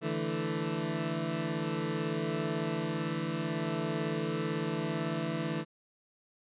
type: chord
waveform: 20% pulse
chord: D suspended second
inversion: none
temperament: equal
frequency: 146.83 / 164.81 / 220 Hz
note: D3 / E3 / A3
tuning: 0 / 0 / 0 cents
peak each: -32 / -29 / -32 dBFS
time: 0.01-5.65 s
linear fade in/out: 50 ms
effects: resampled to 8000 Hz